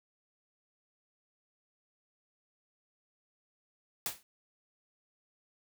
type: noise with exponential decay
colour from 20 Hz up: white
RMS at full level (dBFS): -31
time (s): 4.06-4.23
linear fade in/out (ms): 1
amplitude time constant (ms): 36
effects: none